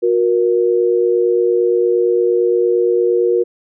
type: tone pair together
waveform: sine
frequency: 363.1 / 471.8 Hz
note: F#4 / A#4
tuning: -33 / +21 cents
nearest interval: perfect fourth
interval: 454 cents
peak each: -14 dBFS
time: 0.02-3.44 s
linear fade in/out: 20 ms
effects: none